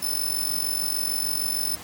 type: tone with amplitude modulation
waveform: 5% pulse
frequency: 5274 Hz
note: E8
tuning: in tune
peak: -15 dBFS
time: 0.02-1.76 s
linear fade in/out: 10 ms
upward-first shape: sine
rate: 46.6 Hz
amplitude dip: 75%
effects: pink hiss -40 dBFS RMS until 1.83 s + high-pass 100 Hz 12 dB/octave